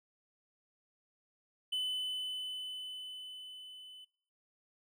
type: tone with level ramp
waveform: triangle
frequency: 3015 Hz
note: F#7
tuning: 32 cents sharp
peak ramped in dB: -30 to -48 dBFS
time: 1.72-4.05 s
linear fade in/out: 10 ms
effects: noise-tail reverb RT60 0.8 s tail -25 dB re dry